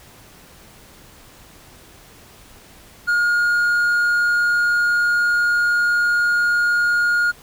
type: tone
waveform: triangle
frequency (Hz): 1427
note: F6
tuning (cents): +37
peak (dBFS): -13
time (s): 3.07-7.32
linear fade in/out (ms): 20
effects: pink hiss -46 dBFS RMS until 7.42 s